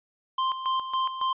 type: tone with tremolo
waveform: square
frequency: 1046.5 Hz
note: C6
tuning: in tune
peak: -24 dBFS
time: 0.38-1.33 s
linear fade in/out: 5 ms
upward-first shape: square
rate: 3.6 Hz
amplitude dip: 65%
effects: resampled to 8000 Hz